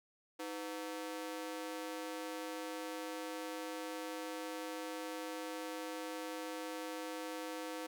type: ring-modulated tone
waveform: sawtooth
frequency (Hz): 410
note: G#4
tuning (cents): -22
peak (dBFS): -34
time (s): 0.39-7.87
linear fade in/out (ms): 10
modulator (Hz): 94.1
effects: none